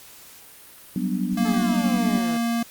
sine chord, G major seventh, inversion third, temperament equal, 185 / 196 / 246.9 / 293.7 Hz, F#3 / G3 / B3 / D4, 0 / 0 / 0 / 0 cents, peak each -26 / -28 / -27 / -31 dBFS, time 0.96-2.18 s, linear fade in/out 2 ms
square tone, 233.1 Hz, A#3, in tune, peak -22 dBFS, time 1.37-2.63 s, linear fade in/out 5 ms
15% pulse exponential sweep, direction down, 440 to 155.56 Hz, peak -26 dBFS, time 1.45-2.37 s, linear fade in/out 2 ms
effects white hiss -46 dBFS RMS until 2.7 s + Opus 48 kbps

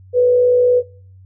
sine tone with frequency modulation, 493.9 Hz, B4, in tune, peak -9 dBFS, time 0.13-0.83 s, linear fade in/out 50 ms, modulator 56.3 Hz, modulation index 0.24, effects noise-tail reverb RT60 0.5 s tail -24 dB re dry + added 94 Hz sine -40 dBFS peak until 1.25 s

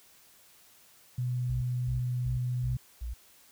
sine tone, 124.3 Hz, B2, 12 cents sharp, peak -28 dBFS, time 1.18-2.77 s, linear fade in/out 5 ms
sine tone bursts, 58.7 Hz, A#1, 13 cents sharp, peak -33 dBFS, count 5, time 1.49-3.14 s, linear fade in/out 10 ms, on 130 ms, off 250 ms
effects white hiss -59 dBFS RMS until 3.51 s

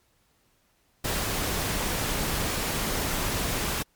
pink noise, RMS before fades -28 dBFS, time 1.04-3.83 s, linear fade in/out 10 ms, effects pink hiss -67 dBFS RMS until 3.95 s + MP3 96 kbps

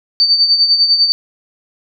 sine tone with tremolo, 4584 Hz, D8, 43 cents flat, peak -6 dBFS, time 0.2-1.12 s, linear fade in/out 0 ms, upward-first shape sine, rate 10 Hz, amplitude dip 60%, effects none

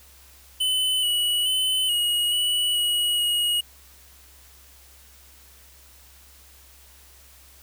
square tone with pitch steps, 3023 / 2935 / 3032 / 2892 / 2944 / 2910 / 2891 Hz, F#7 / F#7 / F#7 / F#7 / F#7 / F#7 / F#7, +36 / -15 / +42 / -40 / -9 / -29 / -41 cents, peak -21 dBFS, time 0.6-3.61 s, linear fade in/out 10 ms, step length 430 ms, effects added 66 Hz sine -53 dBFS peak until 7.62 s + white hiss -52 dBFS RMS until 7.62 s

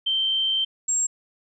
sine tone pair in turn, 3124 / 7534 Hz, G7 / A#8, -7 / +17 cents, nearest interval octave + minor third, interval 1524 cents, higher second, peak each -20 dBFS, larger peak neither, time 0.06-0.65 / 0.88-1.07 s, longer first, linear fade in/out 10 ms, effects none

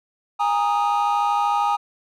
triangle chord, Ab suspended second, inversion none, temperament equal with one note detuned, 819.2 / 932.3 / 1244.5 Hz, Ab5 / Bb5 / Eb6, -24 / 0 / 0 cents, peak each -18 / -21 / -21 dBFS, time 0.39-1.77 s, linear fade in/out 20 ms, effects tanh soft clip ceiling -10 dBFS

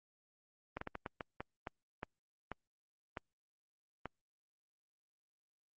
slowing click train, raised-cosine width 0.5 ms, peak -25 dBFS, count 12, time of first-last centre 0.77-4.057 s, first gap 44 ms, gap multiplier 1.35, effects Opus 24 kbps

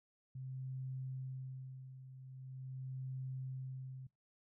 sine tone with tremolo, 130.81 Hz, C3, in tune, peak -40 dBFS, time 0.35-4.07 s, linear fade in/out 5 ms, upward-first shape sine, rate 0.43 Hz, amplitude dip 70%, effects noise-tail reverb RT60 0.2 s tail -23 dB re dry

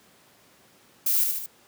violet noise with echo, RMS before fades -23 dBFS, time 1.06-1.24 s, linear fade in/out 5 ms, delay 74 ms, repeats 3, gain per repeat -4 dB, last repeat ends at 1.462 s, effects pink hiss -57 dBFS RMS until 1.67 s + high-pass 150 Hz 12 dB/octave

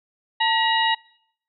harmonic tone with a mistuned harmonic, 956 Hz, A#5, 43 cents sharp, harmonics 1 / 2 / 3 / 4, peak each -20 / -23 / -25 / -26 dBFS, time 0.4-0.95 s, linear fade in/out 10 ms, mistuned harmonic 1, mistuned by -110 cents, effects noise-tail reverb RT60 0.7 s tail -25 dB re dry

